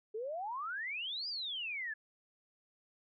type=exponential two-way sweep; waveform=sine; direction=up then down; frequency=415.3 to 4978 to 1679 Hz; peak=-37 dBFS; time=0.14-1.94 s; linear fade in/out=10 ms; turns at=1.28 s; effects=none